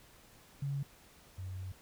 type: tone pair in turn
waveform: sine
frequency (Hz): 140 / 93.44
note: C#3 / F#2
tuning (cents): +18 / +18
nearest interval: perfect fifth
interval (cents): 700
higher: first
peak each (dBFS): -33 / -39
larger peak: first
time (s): 0.62-0.83 / 1.38-1.72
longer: second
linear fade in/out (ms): 5
effects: pink hiss -60 dBFS RMS until 1.81 s